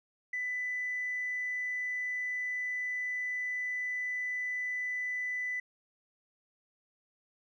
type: tone with tanh clipping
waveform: triangle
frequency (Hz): 1994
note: B6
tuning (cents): +16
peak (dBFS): -32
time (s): 0.33-5.6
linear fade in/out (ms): 5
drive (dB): 4
effects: none